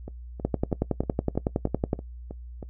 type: two click trains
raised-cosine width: 2 ms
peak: -10 / -23 dBFS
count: 17 / 9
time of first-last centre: 0.45-1.931 / 0.08-2.628 s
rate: 10.8 / 3.14 Hz
effects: noise-tail reverb RT60 0.1 s tail -20 dB re dry + added 60 Hz sine -38 dBFS peak until 2.69 s